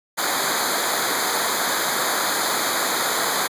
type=noise with comb filter; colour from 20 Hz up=pink; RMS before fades=-22 dBFS; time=0.17-3.48 s; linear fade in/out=20 ms; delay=0.36 ms; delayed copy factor=-1; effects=high-pass 200 Hz 12 dB/octave + resampled to 32000 Hz